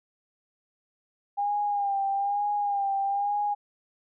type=tone with vibrato; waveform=sine; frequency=806 Hz; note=G5; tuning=48 cents sharp; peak=-24 dBFS; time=1.37-3.55 s; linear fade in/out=20 ms; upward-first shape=sine; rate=1.1 Hz; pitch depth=42 cents each way; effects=none